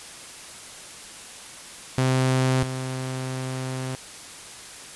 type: tone pair in turn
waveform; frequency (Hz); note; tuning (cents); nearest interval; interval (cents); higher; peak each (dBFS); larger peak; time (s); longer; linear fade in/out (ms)
sawtooth; 130 / 130; C3 / C3; -11 / -11; unison; 0; neither; -15 / -24; first; 1.98-2.63 / 2.63-3.95; second; 0
effects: white hiss -41 dBFS RMS until 4.95 s + resampled to 24000 Hz